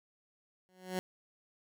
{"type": "tone with exponential growth", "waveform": "15% pulse", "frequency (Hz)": 184.6, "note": "F#3", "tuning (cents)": -4, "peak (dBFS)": -24, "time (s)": [0.69, 0.99], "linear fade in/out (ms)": 0, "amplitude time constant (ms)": 65, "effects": []}